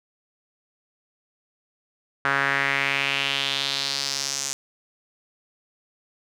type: tone with band-pass filter sweep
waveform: sawtooth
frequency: 138.4 Hz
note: C#3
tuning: 2 cents flat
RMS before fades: -25 dBFS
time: 2.25-4.53 s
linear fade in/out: 0 ms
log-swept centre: 1500 to 6700 Hz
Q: 3.1
effects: none